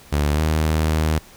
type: tone with pitch glide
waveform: sawtooth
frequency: 73.42 to 78.24 Hz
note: D2 to D#2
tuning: 0 to +10 cents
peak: -13 dBFS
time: 0.12-1.19 s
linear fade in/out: 10 ms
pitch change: +110 cents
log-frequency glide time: 0.33-0.4 s
effects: pink hiss -46 dBFS RMS until 1.36 s